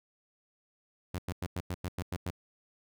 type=tone bursts; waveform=sawtooth; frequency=89.9 Hz; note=F#2; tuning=49 cents flat; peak=-29 dBFS; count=9; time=1.14-2.305 s; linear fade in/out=5 ms; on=45 ms; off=95 ms; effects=none